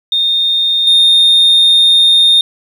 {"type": "tone with level steps", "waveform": "sine", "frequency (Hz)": 3662, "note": "A#7", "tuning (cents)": -32, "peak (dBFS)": [-9, -3], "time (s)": [0.12, 2.41], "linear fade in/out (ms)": 2, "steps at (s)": 0.87, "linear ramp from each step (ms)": 2, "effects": ["tanh soft clip ceiling -3 dBFS", "7-bit"]}